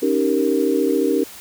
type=chord; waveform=sine; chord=Eb dominant seventh; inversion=third; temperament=equal; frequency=277.2 / 311.1 / 392 / 466.2 Hz; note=Db4 / Eb4 / G4 / Bb4; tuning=0 / 0 / 0 / 0 cents; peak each=-21 dBFS; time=0.02-1.24 s; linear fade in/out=10 ms; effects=white hiss -39 dBFS RMS until 1.4 s